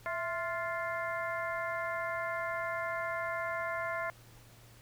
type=harmonic tone with a mistuned harmonic; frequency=349.2 Hz; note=F4; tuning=in tune; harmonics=2 / 3 / 4 / 5 / 6; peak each=-37 / -39 / -40 / -41 / -42 dBFS; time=0.06-4.1 s; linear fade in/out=0 ms; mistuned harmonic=2; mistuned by=-88 cents; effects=added 116 Hz sine -57 dBFS peak until 4.81 s + pink hiss -59 dBFS RMS until 4.81 s